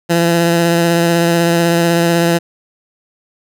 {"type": "tone with vibrato", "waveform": "15% pulse", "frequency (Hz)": 169.5, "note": "E3", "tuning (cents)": 49, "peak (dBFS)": -4, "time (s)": [0.09, 2.39], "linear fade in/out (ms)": 20, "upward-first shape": "sine", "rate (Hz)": 16, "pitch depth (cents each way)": 17, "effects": []}